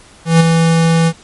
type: tone with ADSR envelope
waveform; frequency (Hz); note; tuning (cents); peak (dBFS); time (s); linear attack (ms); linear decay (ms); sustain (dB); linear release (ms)
square; 164.81; E3; 0; -4; 0.25-1.13; 150; 16; -5; 56
effects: pink hiss -42 dBFS RMS until 1.23 s + MP3 48 kbps